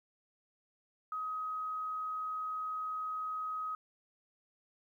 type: tone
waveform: sine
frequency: 1263 Hz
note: D#6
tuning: 26 cents sharp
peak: -35 dBFS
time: 1.12-3.75 s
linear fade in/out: 2 ms
effects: 12-bit

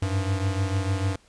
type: beating tone pair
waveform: square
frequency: 95.1 / 101.8 Hz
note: F#2 / G#2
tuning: +48 / -34 cents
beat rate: 6.7 Hz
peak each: -25 / -30 dBFS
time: 0.02-1.16 s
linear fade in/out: 5 ms
effects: pink hiss -59 dBFS RMS until 1.28 s + resampled to 22050 Hz

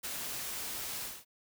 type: noise with ADSR envelope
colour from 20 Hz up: white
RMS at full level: -37 dBFS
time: 0.03-1.25 s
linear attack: 18 ms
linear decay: 20 ms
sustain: -2 dB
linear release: 230 ms
effects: none

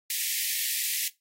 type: high-pass noise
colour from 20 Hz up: white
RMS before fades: -29 dBFS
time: 0.1-1.08 s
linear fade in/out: 2 ms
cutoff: 1800 Hz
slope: 96 dB/octave
effects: noise-tail reverb RT60 0.2 s tail -19 dB re dry + AAC 48 kbps

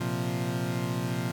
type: chord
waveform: 30% pulse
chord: Bb suspended second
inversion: none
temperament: equal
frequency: 116.54 / 130.81 / 174.61 Hz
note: Bb2 / C3 / F3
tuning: 0 / 0 / 0 cents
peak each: -30 dBFS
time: 0-1.32 s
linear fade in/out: 10 ms
effects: none

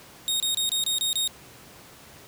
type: tone bursts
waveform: sawtooth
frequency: 3725 Hz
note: A#7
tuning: 2 cents flat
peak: -20 dBFS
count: 7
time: 0.28-1.276 s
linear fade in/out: 0 ms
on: 120 ms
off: 26 ms
effects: pink hiss -48 dBFS RMS until 2.27 s + high-pass 80 Hz 12 dB/octave

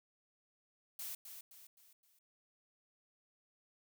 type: noise with echo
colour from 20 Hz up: blue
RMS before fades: -44 dBFS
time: 0.99-1.15 s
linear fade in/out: 5 ms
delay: 260 ms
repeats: 4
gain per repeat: -7 dB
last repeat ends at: 2.19 s
effects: none

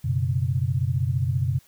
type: chord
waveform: sine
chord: F# suspended fourth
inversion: none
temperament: equal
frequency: 92.5 / 123.47 / 138.59 Hz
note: F#2 / B2 / C#3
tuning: 0 / 0 / 0 cents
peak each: -26 / -24 / -26 dBFS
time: 0.04-1.59 s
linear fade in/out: 10 ms
effects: white hiss -58 dBFS RMS until 1.67 s

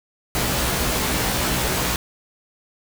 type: noise with comb filter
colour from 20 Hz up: pink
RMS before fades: -22 dBFS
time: 0.35-1.96 s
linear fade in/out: 0 ms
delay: 16 ms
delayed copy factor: +0.8
effects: none

